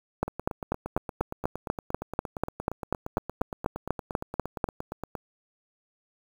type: two click trains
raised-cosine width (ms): 1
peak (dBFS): -19 / -10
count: 43 / 19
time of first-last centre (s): 0.28-5.152 / 0.23-4.642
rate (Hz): 8.62 / 4.08
effects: 7-bit